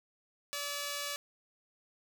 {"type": "tone pair together", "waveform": "5% pulse", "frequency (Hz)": [575.3, 1287], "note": ["D5", "E6"], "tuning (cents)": [-36, -42], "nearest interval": "octave + major second", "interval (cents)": 1394, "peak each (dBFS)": [-25, -32], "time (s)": [0.53, 1.16], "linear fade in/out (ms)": 0, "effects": []}